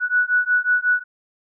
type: beating tone pair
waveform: sine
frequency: 1472 / 1477.5 Hz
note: F#6 / F#6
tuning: -9 / -3 cents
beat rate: 5.5 Hz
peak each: -19 dBFS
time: 0-1.04 s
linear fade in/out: 50 ms
effects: none